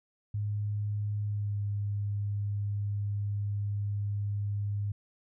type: tone with pitch glide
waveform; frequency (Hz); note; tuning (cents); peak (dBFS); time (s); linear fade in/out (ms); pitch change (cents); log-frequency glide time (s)
sine; 103.83 to 102.11; G#2 to G#2; 0 to -29; -29; 0.34-4.92; 5; -29; 1.27-1.58
effects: none